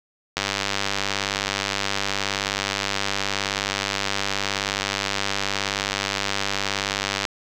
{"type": "click train", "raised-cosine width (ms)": 0.2, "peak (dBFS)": -5, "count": 683, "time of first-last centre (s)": [0.37, 7.252], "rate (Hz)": 99.1, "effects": []}